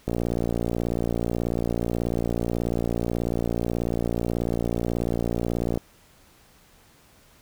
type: click train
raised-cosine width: 2 ms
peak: -12 dBFS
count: 333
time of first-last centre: 0.08-5.775 s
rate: 58.3 Hz
effects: pink hiss -56 dBFS RMS until 7.41 s